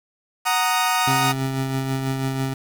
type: chord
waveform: sawtooth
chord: D# minor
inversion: first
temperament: equal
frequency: 740 / 932.3 / 1244.5 Hz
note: F#5 / A#5 / D#6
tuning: 0 / 0 / 0 cents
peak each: -19 dBFS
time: 0.45-1.33 s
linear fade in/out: 20 ms
type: tone with tremolo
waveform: 25% pulse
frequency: 133.6 Hz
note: C3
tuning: 36 cents sharp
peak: -17 dBFS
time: 1.07-2.54 s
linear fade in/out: 5 ms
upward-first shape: sine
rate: 6.1 Hz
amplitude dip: 35%
effects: 7-bit